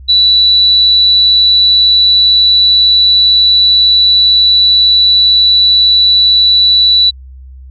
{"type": "tone with amplitude modulation", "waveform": "sine", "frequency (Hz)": 3951, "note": "B7", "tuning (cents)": 0, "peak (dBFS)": -3, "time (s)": [0.08, 7.11], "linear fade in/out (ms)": 20, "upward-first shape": "sine", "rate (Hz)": 187, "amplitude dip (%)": 25, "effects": ["added 65 Hz sine -29 dBFS peak until 7.7 s"]}